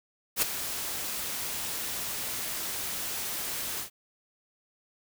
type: noise with ADSR envelope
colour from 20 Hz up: white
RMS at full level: -23 dBFS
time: 0.36-3.9 s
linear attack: 61 ms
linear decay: 13 ms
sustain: -11 dB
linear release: 100 ms
effects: none